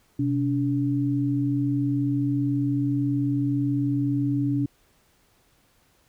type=tone pair together; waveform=sine; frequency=127.26 / 285.7 Hz; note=C3 / D4; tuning=-48 / -48 cents; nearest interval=octave + major second; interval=1400 cents; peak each=-25 / -23 dBFS; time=0.19-4.66 s; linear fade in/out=5 ms; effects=pink hiss -63 dBFS RMS until 6.08 s